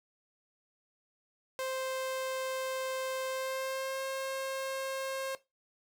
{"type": "tone with pitch glide", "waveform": "sawtooth", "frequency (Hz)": [523.3, 534.3], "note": ["C5", "C5"], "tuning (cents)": [0, 36], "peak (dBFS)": -30, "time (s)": [1.59, 5.35], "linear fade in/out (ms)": 0, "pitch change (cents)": 36, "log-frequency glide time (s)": [3.28, 4.04], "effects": ["noise-tail reverb RT60 0.2 s tail -17 dB re dry"]}